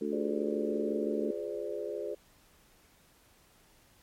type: harmonic tone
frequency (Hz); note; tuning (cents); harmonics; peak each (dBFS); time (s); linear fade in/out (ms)
73.5; D2; +2; 3 / 4 / 5 / 6; -36 / -36 / -36 / -36; 0.01-1.31; 5
type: chord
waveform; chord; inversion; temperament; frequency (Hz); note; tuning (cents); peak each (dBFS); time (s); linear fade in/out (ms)
sine; D half-diminished seventh; first; equal with one note detuned; 349.2 / 415.3 / 513.1 / 587.3; F4 / Ab4 / C5 / D5; 0 / 0 / -34 / 0; -41 / -37 / -40 / -40; 0.12-2.15; 10
effects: pink hiss -63 dBFS RMS until 4.02 s + MP3 64 kbps